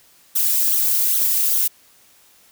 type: noise with flanger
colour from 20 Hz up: violet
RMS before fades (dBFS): -18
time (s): 0.35-1.68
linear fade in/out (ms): 10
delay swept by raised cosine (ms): 0.39 to 3.09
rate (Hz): 2.5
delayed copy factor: -1
effects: white hiss -53 dBFS RMS until 2.51 s